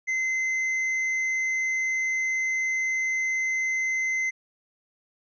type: tone with tanh clipping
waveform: sine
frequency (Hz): 2061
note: C7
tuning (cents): -27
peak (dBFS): -25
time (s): 0.07-4.31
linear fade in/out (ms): 20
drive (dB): 7
effects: resampled to 16000 Hz